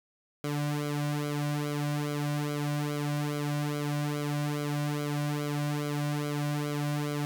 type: tone with flanger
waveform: sawtooth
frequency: 146.83 Hz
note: D3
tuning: in tune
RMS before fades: -31 dBFS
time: 0.44-7.25 s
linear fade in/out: 0 ms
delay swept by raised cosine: 1.1 to 2.4 ms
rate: 2.4 Hz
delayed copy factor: -0.85
effects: none